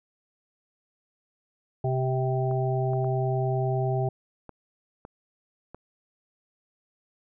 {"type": "harmonic tone", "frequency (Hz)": 130, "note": "C3", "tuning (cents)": -11, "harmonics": [1, 3, 5, 6], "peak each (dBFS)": [-25, -30, -32, -33], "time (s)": [1.84, 4.09], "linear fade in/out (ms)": 5}
{"type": "clicks", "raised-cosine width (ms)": 1, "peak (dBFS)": -27, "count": 6, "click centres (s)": [2.512, 2.934, 3.045, 4.493, 5.051, 5.746]}
{"effects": []}